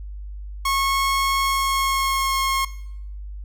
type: tone with pitch glide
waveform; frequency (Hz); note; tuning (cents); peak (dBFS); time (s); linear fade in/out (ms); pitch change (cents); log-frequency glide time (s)
sawtooth; 1093 to 1079.2; C#6 to C#6; -25 to -47; -16; 0.65-2.65; 5; -22; 1.4-2.43
effects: noise-tail reverb RT60 0.7 s tail -17 dB re dry + added 50 Hz sine -31 dBFS peak until 3.44 s